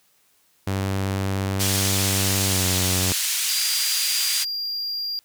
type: tone with pitch glide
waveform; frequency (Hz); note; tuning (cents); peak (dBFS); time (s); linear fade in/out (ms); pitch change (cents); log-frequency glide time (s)
sawtooth; 96.9 to 92.04; G2 to F#2; -20 to -9; -18; 0.67-3.12; 0; -89; 2.46-2.64
type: band-pass noise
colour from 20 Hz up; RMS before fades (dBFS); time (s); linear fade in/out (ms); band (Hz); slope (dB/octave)
white; -24; 1.59-4.45; 20; 2400 to 9600; 12
type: tone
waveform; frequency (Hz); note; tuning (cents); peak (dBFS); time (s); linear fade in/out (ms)
triangle; 4782; D8; +30; -24; 3.49-5.19; 0
effects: white hiss -62 dBFS RMS until 5.24 s + high-pass 60 Hz 12 dB/octave